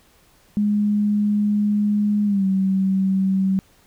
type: tone with pitch glide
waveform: sine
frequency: 207.6 to 191.47 Hz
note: G#3 to G3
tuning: 0 to -40 cents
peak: -16 dBFS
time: 0.57-3.59 s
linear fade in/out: 0 ms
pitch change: -140 cents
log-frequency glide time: 2.25-2.45 s
effects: pink hiss -56 dBFS RMS until 3.86 s